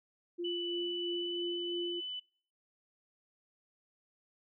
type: tone with tremolo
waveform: sine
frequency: 347.9 Hz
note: F4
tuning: 7 cents flat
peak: -34 dBFS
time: 0.38-2.01 s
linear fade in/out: 20 ms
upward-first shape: sine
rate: 3 Hz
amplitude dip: 30%
type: tone with pitch glide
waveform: sine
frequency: 2977 to 2998 Hz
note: F#7 to F#7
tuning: +10 to +22 cents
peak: -37 dBFS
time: 0.44-2.2 s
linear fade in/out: 10 ms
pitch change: +12 cents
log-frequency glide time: 1.06-1.47 s
effects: noise-tail reverb RT60 0.5 s tail -24 dB re dry